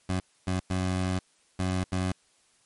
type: tone bursts at uneven times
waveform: 20% pulse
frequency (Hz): 92.5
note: F#2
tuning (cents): 0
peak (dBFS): -21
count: 5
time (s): 0.09-0.2 / 0.47-0.6 / 0.7-1.19 / 1.59-1.84 / 1.92-2.12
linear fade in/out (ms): 5
effects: white hiss -65 dBFS RMS until 2.65 s + MP3 48 kbps